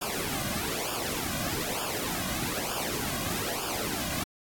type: noise with flanger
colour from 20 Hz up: pink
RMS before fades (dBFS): -32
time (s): 0.01-4.24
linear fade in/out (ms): 10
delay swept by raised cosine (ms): 0.49 to 2.29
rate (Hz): 1.1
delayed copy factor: -0.85
effects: AAC 64 kbps